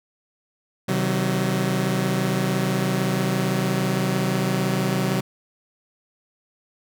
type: chord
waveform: sawtooth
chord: C diminished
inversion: none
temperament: just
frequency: 130.81 / 156.98 / 188.37 Hz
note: C3 / Eb3 / Gb3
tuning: 0 / +16 / +31 cents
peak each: -21 / -24 / -19 dBFS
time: 0.88-5.21 s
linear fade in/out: 10 ms
effects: none